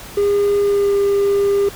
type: tone with pitch glide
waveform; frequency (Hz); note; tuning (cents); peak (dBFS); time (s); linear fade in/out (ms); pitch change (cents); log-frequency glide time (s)
triangle; 406 to 400.6; G#4 to G4; -39 to +38; -10; 0.17-1.69; 5; -23; 0.58-0.95
effects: tanh soft clip ceiling -6 dBFS + pink hiss -35 dBFS RMS until 1.75 s